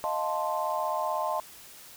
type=chord; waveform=sine; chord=F dominant seventh; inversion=third; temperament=equal; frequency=622.3 / 698.5 / 880 / 1046.5 Hz; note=Eb5 / F5 / A5 / C6; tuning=0 / 0 / 0 / 0 cents; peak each=-32 / -34 / -32 / -32 dBFS; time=0.04-1.4 s; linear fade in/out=0 ms; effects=white hiss -49 dBFS RMS until 1.96 s